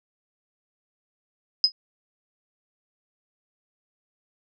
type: tone with exponential decay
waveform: sine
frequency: 5040 Hz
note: D#8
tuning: 21 cents sharp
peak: -10 dBFS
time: 1.64-1.72 s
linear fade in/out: 1 ms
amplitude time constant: 17 ms
effects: none